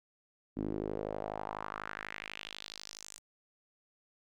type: tone with band-pass filter sweep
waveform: sawtooth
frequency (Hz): 52.1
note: G#1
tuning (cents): +6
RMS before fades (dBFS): -41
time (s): 0.56-3.19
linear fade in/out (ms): 20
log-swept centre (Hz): 270 to 7800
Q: 2.7
effects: none